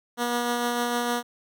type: tone with tremolo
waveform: 10% pulse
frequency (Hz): 240.5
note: B3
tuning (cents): -46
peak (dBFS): -15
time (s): 0.17-1.23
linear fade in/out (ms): 50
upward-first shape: sine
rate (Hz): 6.6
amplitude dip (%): 25
effects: none